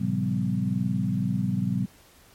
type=tone cluster; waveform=sine; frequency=111.1 / 131.9 / 170.1 / 192.2 / 250.2 Hz; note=A2 / C3 / F3 / G3 / B3; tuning=+17 / +14 / -45 / -34 / +23 cents; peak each=-31 / -29 / -32 / -26 / -33 dBFS; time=0-1.86 s; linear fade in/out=10 ms; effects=pink hiss -55 dBFS RMS until 2.34 s + MP3 64 kbps